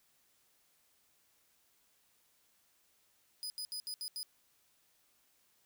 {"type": "tone bursts at uneven times", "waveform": "sawtooth", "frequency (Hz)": 4978, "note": "D#8", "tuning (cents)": 0, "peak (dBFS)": -36, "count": 6, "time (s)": [[3.43, 3.5], [3.58, 3.65], [3.72, 3.8], [3.87, 3.94], [4.01, 4.08], [4.16, 4.23]], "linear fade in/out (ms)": 0, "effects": ["white hiss -72 dBFS RMS until 5.65 s"]}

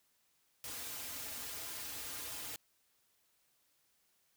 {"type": "noise with comb filter", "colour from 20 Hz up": "white", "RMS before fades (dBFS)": -44, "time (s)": [0.64, 2.56], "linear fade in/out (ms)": 2, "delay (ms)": 5.3, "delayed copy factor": -0.95, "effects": ["white hiss -75 dBFS RMS until 4.36 s"]}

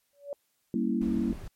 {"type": "tone with exponential growth", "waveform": "sine", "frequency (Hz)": 570, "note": "C#5", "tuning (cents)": 48, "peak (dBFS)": -29, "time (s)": [0.13, 0.33], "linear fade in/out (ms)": 1, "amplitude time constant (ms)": 42}
{"type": "chord", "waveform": "sine", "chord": "G diminished seventh", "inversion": "none", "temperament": "equal", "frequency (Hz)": [196, 233.1, 277.2, 329.6], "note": ["G3", "Bb3", "Db4", "Fb4"], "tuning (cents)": [0, 0, 0, 0], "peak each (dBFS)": [-31, -28, -33, -32], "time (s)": [0.74, 1.33], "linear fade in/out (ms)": 2}
{"type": "noise", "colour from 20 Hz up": "brown", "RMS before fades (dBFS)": -40, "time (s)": [1.01, 1.48], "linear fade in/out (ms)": 5}
{"effects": ["white hiss -74 dBFS RMS until 1.55 s", "MP3 64 kbps"]}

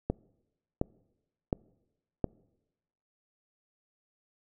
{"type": "click train", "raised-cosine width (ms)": 2, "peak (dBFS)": -14, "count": 4, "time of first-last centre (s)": [0.1, 2.243], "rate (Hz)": 1.4, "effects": ["noise-tail reverb RT60 1.0 s tail -25 dB re dry"]}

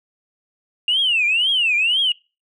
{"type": "tone with vibrato", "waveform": "sine", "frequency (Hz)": 2791, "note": "F7", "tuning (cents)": -2, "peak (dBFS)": -14, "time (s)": [0.88, 2.12], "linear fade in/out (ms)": 2, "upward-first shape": "triangle", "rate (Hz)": 2, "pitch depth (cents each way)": 300, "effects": ["noise-tail reverb RT60 0.3 s tail -25 dB re dry", "tanh soft clip ceiling -10 dBFS"]}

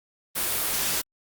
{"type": "noise", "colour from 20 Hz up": "white", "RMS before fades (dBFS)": -26, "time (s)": [0.35, 1.02], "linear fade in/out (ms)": 20, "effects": ["Opus 32 kbps"]}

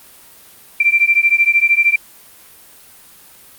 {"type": "beating tone pair", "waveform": "sine", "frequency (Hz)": [2349, 2362], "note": ["D7", "D7"], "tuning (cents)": [0, 9], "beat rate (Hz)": 13, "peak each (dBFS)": -13, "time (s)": [0.8, 1.96], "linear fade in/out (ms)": 5, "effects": ["white hiss -43 dBFS RMS until 3.58 s", "Opus 32 kbps"]}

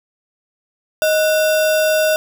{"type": "tone with sample-and-hold", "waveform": "sine", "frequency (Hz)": 624, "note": "D#5", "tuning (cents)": 5, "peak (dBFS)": -12, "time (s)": [1.02, 2.16], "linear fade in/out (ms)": 0, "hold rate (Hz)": 2100, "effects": []}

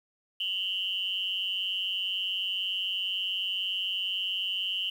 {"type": "tone with amplitude modulation", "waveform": "sine", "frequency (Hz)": 2960, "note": "F#7", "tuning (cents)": 0, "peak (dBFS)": -24, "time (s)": [0.4, 4.9], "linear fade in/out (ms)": 5, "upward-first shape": "sine", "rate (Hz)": 189, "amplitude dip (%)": 100, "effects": ["9-bit"]}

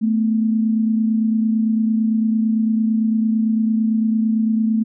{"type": "tone pair together", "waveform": "sine", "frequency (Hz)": [220, 248.9], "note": ["A3", "B3"], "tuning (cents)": [0, 14], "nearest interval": "major second", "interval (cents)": 214, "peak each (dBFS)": [-15, -25], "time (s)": [0.01, 4.84], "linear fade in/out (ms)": 20, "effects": []}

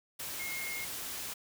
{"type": "tone in noise", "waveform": "sine", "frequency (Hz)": 2146, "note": "C7", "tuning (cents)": 43, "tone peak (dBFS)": -38, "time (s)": [0.39, 0.85], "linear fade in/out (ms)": 10, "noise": "white", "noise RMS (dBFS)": -40, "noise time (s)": [0.19, 1.34], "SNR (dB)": -1, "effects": []}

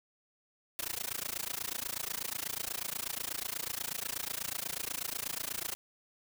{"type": "noise with amplitude modulation", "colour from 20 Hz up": "white", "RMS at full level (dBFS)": -34, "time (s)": [0.79, 5.75], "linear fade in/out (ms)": 0, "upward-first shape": "sine", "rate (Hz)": 28.2, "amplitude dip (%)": 100, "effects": []}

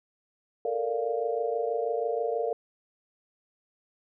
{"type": "chord", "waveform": "sine", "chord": "Bb major seventh", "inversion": "third", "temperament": "equal", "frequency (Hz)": [440, 466.2, 587.3, 698.5], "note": ["A4", "Bb4", "D5", "F5"], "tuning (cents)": [0, 0, 0, 0], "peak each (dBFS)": [-33, -29, -34, -33], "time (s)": [0.65, 2.53], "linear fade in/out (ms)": 2, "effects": []}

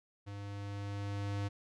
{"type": "tone with level ramp", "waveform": "square", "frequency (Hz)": 100.9, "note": "G#2", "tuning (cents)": -49, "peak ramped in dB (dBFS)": [-43, -34], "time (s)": [0.26, 1.49], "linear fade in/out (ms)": 20, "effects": ["low-pass 6000 Hz 12 dB/octave"]}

